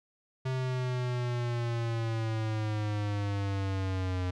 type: linear sweep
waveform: square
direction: down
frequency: 130.81 to 90.2 Hz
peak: -30 dBFS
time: 0.45-4.31 s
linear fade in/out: 10 ms
effects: low-pass 5000 Hz 12 dB/octave

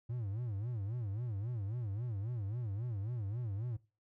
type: tone with vibrato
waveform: triangle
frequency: 110 Hz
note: A2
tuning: in tune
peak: -34 dBFS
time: 0.09-3.77 s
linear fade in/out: 10 ms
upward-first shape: sine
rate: 3.7 Hz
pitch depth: 220 cents each way
effects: noise-tail reverb RT60 0.3 s tail -20 dB re dry

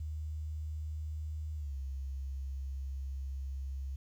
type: tone with pitch glide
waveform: sine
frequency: 77 to 67.42 Hz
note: D#2 to C#2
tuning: -17 to -48 cents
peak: -36 dBFS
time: 0-3.96 s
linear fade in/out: 5 ms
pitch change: -231 cents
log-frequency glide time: 1.55-1.77 s
effects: 11-bit

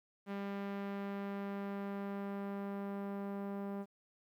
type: tone with low-pass filter sweep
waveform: sawtooth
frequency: 199.3 Hz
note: G3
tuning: 29 cents sharp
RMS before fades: -41 dBFS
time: 0.26-3.86 s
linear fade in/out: 50 ms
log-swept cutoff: 2400 to 990 Hz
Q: 0.81
effects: 12-bit

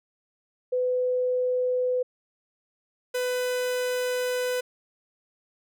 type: tone pair in turn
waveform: sine / 45% pulse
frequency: 502 / 499.6 Hz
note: B4 / B4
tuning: +28 / +20 cents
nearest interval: unison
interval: 8 cents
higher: first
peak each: -22 / -25 dBFS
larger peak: first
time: 0.72-2.03 / 3.14-4.61 s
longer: second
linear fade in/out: 10 ms
effects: none

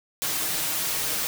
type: noise with comb filter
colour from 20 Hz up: white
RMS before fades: -27 dBFS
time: 0.22-1.27 s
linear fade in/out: 0 ms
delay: 6.4 ms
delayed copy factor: +0.75
effects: none

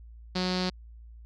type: tone with low-pass filter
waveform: sawtooth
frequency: 183 Hz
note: F#3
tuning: 19 cents flat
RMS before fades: -29 dBFS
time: 0.35-0.7 s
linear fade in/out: 10 ms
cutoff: 4500 Hz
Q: 5.8
effects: added 57 Hz sine -45 dBFS peak until 1.25 s

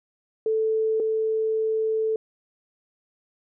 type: tone pair in turn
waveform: sine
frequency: 440 / 440 Hz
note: A4 / A4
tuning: 0 / 0 cents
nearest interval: unison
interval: 0 cents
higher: neither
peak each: -20 / -21 dBFS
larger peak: first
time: 0.46-1 / 1-2.16 s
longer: second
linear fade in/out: 2 ms
effects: none

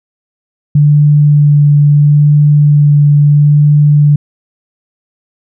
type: tone with vibrato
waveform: sine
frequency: 146.83 Hz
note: D3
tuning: in tune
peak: -3 dBFS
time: 0.75-4.16 s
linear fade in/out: 5 ms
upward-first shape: sine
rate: 0.75 Hz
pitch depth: 11 cents each way
effects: none

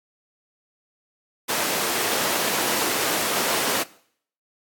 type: high-pass noise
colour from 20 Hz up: pink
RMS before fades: -24 dBFS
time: 1.48-3.84 s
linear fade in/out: 20 ms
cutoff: 330 Hz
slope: 12 dB/octave
effects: noise-tail reverb RT60 0.6 s tail -20 dB re dry + AAC 64 kbps

